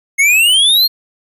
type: exponential sweep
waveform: square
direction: up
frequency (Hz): 2142 to 4311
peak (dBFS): -8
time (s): 0.18-0.88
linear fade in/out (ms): 20
effects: resampled to 32000 Hz